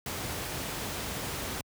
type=noise; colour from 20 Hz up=pink; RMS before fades=-35 dBFS; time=0.06-1.61 s; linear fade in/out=2 ms; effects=high-pass 60 Hz 12 dB/octave